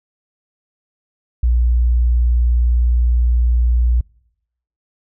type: tone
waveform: sine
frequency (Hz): 59.8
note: A#1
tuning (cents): +45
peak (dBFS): -11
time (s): 1.43-4.01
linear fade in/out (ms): 5
effects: noise-tail reverb RT60 0.8 s tail -26 dB re dry